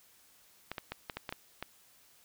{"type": "clicks", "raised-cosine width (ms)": 0.3, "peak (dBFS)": -21, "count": 8, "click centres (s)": [0.716, 0.782, 0.92, 1.098, 1.17, 1.292, 1.325, 1.626], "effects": ["white hiss -63 dBFS RMS until 2.24 s"]}